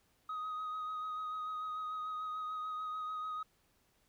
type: tone with vibrato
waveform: sine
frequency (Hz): 1255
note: D#6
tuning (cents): +15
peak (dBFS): -35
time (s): 0.29-3.43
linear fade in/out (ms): 5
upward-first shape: sine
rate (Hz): 6.8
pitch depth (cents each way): 20
effects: tanh soft clip ceiling -36 dBFS + pink hiss -73 dBFS RMS until 4.08 s